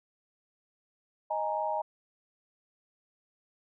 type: chord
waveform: sine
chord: D# suspended fourth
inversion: none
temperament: just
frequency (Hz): 622.3 / 829.7 / 933.4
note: D#5 / G#5 / A#5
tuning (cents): 0 / -2 / +2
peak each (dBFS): -33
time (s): 1.3-1.82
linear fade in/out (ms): 10
effects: none